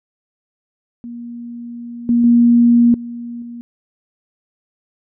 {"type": "tone with level steps", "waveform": "sine", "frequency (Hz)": 237.3, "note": "A#3", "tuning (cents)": 31, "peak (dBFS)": [-27, -10, -7, -25, -28], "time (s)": [1.04, 3.61], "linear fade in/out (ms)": 0, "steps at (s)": [2.09, 2.24, 2.94, 3.42], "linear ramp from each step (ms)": 2, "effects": []}